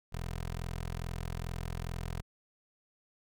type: tone with notch filter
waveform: 15% pulse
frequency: 42.36 Hz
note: E1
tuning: 48 cents sharp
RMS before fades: -38 dBFS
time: 0.12-2.22 s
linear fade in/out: 20 ms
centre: 310 Hz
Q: 1.4
effects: none